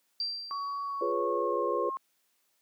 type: tone with exponential decay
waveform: sine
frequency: 4709 Hz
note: D8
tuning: 4 cents sharp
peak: -28 dBFS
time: 0.2-1.12 s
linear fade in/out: 2 ms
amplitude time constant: 200 ms
type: tone with pitch glide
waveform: sine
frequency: 1126 to 1072.7 Hz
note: C#6 to C6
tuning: +27 to +43 cents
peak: -32 dBFS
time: 0.51-1.97 s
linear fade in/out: 0 ms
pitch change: -84 cents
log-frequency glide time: 0.83-1.6 s
type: chord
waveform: sine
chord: C# dominant seventh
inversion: first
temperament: equal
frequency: 349.2 / 415.3 / 493.9 / 554.4 Hz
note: E#4 / G#4 / B4 / C#5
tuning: 0 / 0 / 0 / 0 cents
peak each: -34 / -33 / -32 / -34 dBFS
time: 1.01-1.9 s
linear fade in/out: 5 ms
effects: white hiss -73 dBFS RMS until 2.61 s + high-pass 200 Hz 12 dB/octave